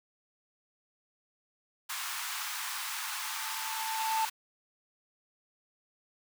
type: high-pass noise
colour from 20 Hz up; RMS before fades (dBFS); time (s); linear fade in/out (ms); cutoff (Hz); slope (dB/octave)
pink; -37; 1.89-4.3; 10; 880; 48
type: tone with exponential growth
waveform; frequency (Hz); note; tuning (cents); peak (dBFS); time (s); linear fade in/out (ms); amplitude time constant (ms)
triangle; 887; A5; +14; -24; 2.59-4.25; 2; 360
effects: none